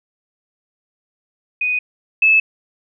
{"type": "tone pair in turn", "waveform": "sine", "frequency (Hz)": [2489, 2609], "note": ["D#7", "E7"], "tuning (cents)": [0, -18], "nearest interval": "minor second", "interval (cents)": 82, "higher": "second", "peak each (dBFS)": [-16, -9], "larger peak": "second", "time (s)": [[1.61, 1.79], [2.22, 2.4]], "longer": "neither", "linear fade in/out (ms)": 5, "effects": []}